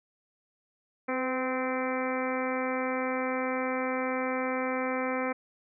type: harmonic tone with a mistuned harmonic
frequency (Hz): 258.7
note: C4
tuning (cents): -19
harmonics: 1 / 2 / 3 / 4 / 5 / 6 / 7 / 8 / 9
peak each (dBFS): -33 / -32 / -38 / -38 / -38 / -42 / -42 / -40 / -40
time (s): 1.08-5.33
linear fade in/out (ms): 10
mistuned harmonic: 2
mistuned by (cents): -21
effects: none